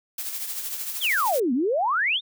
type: noise with tremolo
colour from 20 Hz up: blue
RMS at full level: -29 dBFS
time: 0.18-1.4 s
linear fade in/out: 5 ms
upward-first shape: triangle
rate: 13 Hz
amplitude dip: 55%
type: exponential two-way sweep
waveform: sine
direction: down then up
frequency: 3769 to 232.1 to 3769 Hz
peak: -20 dBFS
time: 1-2.21 s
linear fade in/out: 50 ms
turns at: 1.53 s
effects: none